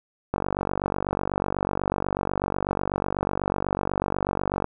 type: click train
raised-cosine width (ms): 1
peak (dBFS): -10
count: 208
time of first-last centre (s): 0.34-4.644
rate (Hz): 48.1
effects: none